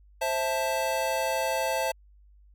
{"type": "chord", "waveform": "square", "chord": "A minor", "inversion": "first", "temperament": "just", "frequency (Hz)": [528, 660, 880], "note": ["C5", "E5", "A5"], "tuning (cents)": [16, 2, 0], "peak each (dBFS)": -31, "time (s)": [0.21, 1.92], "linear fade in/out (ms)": 10, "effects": ["added 50 Hz sine -53 dBFS peak until 2.54 s"]}